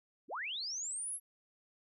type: linear sweep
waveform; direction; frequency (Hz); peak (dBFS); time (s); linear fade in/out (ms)
sine; up; 174.9 to 11380; -37; 0.28-1.2; 50
effects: none